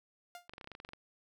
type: tone with exponential decay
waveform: sawtooth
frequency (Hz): 703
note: F5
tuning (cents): +11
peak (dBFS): -39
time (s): 0.35-0.48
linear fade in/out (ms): 1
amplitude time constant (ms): 28
type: clicks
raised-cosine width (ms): 0.3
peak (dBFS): -31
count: 12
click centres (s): 0.495 / 0.536 / 0.581 / 0.612 / 0.644 / 0.674 / 0.717 / 0.751 / 0.801 / 0.849 / 0.89 / 0.934
effects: none